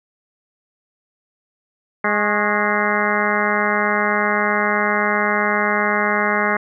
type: harmonic tone with a mistuned harmonic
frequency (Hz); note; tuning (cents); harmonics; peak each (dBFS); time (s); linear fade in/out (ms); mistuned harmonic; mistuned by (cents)
207.7; G#3; 0; 1 / 2 / 3 / 4 / 5 / 6 / 7 / 8 / 9 / 10; -25 / -25 / -25 / -25 / -25 / -25 / -25 / -25 / -25 / -25; 2.04-6.57; 5; 5; +71
effects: none